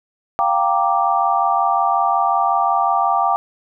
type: chord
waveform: sine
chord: G minor seventh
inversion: third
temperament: equal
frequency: 698.5 / 784 / 932.3 / 1174.7 Hz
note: F5 / G5 / Bb5 / D6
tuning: 0 / 0 / 0 / 0 cents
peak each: -20 / -18 / -22 / -19 dBFS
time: 0.39-3.36 s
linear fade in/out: 0 ms
effects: none